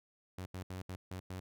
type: tone bursts at uneven times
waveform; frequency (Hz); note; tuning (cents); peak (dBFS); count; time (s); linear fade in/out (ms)
sawtooth; 92.5; F#2; 0; -37; 6; 0.38-0.46 / 0.54-0.63 / 0.7-0.82 / 0.89-0.96 / 1.11-1.2 / 1.3-1.4; 5
effects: none